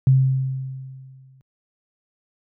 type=tone with exponential decay; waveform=sine; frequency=132.2 Hz; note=C3; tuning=18 cents sharp; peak=-9 dBFS; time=0.07-1.41 s; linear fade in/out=0 ms; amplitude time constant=290 ms; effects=high-pass 80 Hz 12 dB/octave